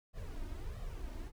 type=noise with flanger; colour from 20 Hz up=brown; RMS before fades=-42 dBFS; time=0.13-1.32 s; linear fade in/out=50 ms; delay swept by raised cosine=1.6 to 3.3 ms; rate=1.5 Hz; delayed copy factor=+0.7; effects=none